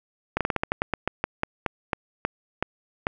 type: slowing click train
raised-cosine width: 0.5 ms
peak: -8 dBFS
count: 17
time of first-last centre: 0.37-3.069 s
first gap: 37 ms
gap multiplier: 1.18
effects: none